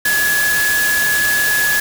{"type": "tone in noise", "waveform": "sine", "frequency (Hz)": 1692, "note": "G#6", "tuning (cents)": 32, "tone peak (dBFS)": -14, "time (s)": [0.05, 1.8], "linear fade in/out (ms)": 5, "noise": "white", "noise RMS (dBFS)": -20, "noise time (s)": [0.05, 1.8], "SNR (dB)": 3, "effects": []}